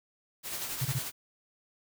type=noise with tremolo; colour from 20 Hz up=white; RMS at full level=-35 dBFS; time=0.43-1.12 s; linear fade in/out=50 ms; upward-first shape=sine; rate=11 Hz; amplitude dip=40%
type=tone bursts; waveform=sine; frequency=130.81 Hz; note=C3; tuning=in tune; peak=-27 dBFS; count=3; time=0.81-0.99 s; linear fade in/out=10 ms; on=44 ms; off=24 ms
effects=none